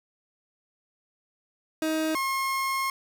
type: tone pair in turn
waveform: 30% pulse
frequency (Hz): 315.4 / 1075.1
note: D#4 / C6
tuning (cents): +24 / +47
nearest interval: octave + major sixth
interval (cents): 2123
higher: second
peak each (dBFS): -22 / -23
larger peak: first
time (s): 1.82-2.15 / 2.15-2.9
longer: second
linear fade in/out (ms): 2
effects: none